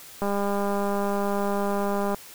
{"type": "click train", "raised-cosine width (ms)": 1, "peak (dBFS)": -14, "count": 388, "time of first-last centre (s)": [0.22, 2.145], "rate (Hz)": 201, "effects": ["white hiss -45 dBFS RMS until 2.34 s"]}